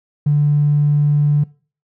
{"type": "tone", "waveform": "triangle", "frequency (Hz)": 146.83, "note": "D3", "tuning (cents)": 0, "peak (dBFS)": -7, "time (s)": [0.26, 1.44], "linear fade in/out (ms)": 10, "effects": ["noise-tail reverb RT60 0.4 s tail -26 dB re dry", "tanh soft clip ceiling -9 dBFS"]}